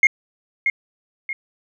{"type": "tone with echo", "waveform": "sine", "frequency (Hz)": 2143, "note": "C7", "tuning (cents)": 41, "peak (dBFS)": -7, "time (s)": [0.03, 0.07], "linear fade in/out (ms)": 2, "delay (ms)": 630, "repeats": 2, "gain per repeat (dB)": -8, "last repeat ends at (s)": 1.33, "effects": ["tanh soft clip ceiling -5 dBFS"]}